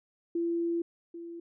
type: tone pair in turn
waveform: sine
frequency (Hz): 338.7 / 338.7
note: E4 / E4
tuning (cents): +47 / +47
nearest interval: unison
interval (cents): 0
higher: neither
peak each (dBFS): -27 / -39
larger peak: first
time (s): 0.35-0.82 / 1.14-1.4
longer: first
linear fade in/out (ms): 5
effects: none